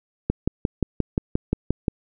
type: click train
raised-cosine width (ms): 3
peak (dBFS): -7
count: 10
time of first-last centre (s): 0.3-1.882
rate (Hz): 5.69
effects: none